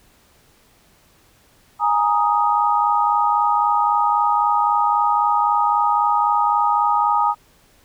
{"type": "chord", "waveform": "sine", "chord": "Ab suspended second", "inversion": "none", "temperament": "just", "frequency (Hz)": [830.6, 934.4, 1245.9], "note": ["Ab5", "Bb5", "Eb6"], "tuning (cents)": [0, 4, 2], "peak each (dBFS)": -19, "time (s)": [1.79, 7.35], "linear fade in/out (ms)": 50, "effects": ["pink hiss -55 dBFS RMS until 7.84 s"]}